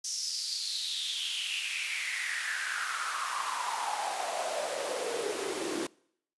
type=noise with high-pass filter sweep; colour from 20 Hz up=pink; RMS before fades=-34 dBFS; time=0.04-5.87 s; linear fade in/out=5 ms; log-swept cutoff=5800 to 320 Hz; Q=6.3; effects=noise-tail reverb RT60 0.7 s tail -25 dB re dry + resampled to 24000 Hz